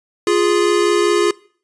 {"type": "tone pair together", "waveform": "square", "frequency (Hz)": [349.2, 414.2], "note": ["F4", "G#4"], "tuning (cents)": [0, -5], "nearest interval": "minor third", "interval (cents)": 295, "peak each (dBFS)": -16, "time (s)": [0.27, 1.31], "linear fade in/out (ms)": 2, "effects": ["noise-tail reverb RT60 0.5 s tail -22 dB re dry", "resampled to 22050 Hz"]}